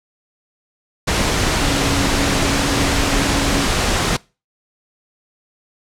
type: tone in noise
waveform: sine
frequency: 278.6 Hz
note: C#4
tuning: 9 cents sharp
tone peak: -23 dBFS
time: 1.61-3.66 s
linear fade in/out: 10 ms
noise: pink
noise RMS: -17 dBFS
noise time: 1.07-4.17 s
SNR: -9 dB
effects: noise-tail reverb RT60 0.3 s tail -23 dB re dry + low-pass 8000 Hz 12 dB/octave